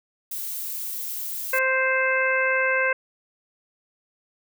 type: noise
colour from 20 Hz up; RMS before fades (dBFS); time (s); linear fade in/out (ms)
violet; -31; 0.31-1.59; 5
type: harmonic tone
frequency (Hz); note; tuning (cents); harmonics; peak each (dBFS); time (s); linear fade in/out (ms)
523.3; C5; 0; 1 / 2 / 3 / 4 / 5; -25 / -29 / -23 / -26 / -29; 1.53-2.93; 5
effects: none